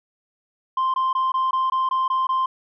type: tone bursts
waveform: sine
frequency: 1046 Hz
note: C6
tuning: 1 cent flat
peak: -16 dBFS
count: 9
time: 0.77-2.46 s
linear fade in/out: 5 ms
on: 170 ms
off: 20 ms
effects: tanh soft clip ceiling -17 dBFS